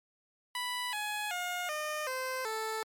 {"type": "tone with pitch steps", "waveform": "15% pulse", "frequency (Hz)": [987.8, 840.3, 714.8, 608.1, 517.3, 440], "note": ["B5", "G#5", "F5", "D#5", "C5", "A4"], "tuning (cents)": [0, 20, 40, -40, -20, 0], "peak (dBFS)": -27, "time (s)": [0.55, 2.83], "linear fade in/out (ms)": 2, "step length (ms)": 380, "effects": ["MP3 64 kbps"]}